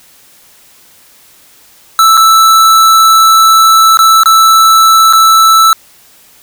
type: tone with dropouts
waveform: square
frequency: 1318.5 Hz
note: E6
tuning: in tune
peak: -3 dBFS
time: 1.99-5.73 s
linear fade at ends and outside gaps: 1 ms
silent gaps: 2.171-2.175 / 3.972-3.99 / 4.234-4.258 / 5.127-5.133 s
effects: white hiss -42 dBFS RMS until 6.42 s